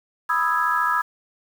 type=chord; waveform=sine; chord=E major seventh; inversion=second; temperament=equal; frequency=987.8 / 1244.5 / 1318.5 / 1661.2 Hz; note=B5 / D#6 / E6 / G#6; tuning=0 / 0 / 0 / 0 cents; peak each=-24 dBFS; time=0.29-1.02 s; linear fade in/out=10 ms; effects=7-bit